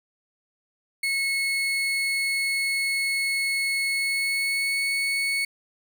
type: tone with pitch glide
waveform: 35% pulse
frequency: 2190 to 2212 Hz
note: C#7 to C#7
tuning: -22 to -4 cents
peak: -21 dBFS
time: 1.03-5.45 s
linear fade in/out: 5 ms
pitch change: +18 cents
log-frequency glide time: 3.88-4.82 s
effects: none